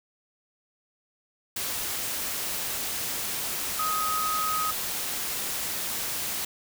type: tone in noise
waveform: sine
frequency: 1260 Hz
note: D#6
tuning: 21 cents sharp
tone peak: -26 dBFS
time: 3.79-4.71 s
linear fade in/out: 5 ms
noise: white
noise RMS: -31 dBFS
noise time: 1.56-6.45 s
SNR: +2 dB
effects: none